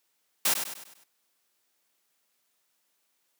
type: noise with echo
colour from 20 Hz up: white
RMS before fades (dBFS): -24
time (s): 0.45-0.54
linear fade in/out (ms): 5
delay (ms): 100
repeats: 5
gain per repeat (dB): -7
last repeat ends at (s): 1.04
effects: white hiss -74 dBFS RMS until 3.39 s + high-pass 200 Hz 12 dB/octave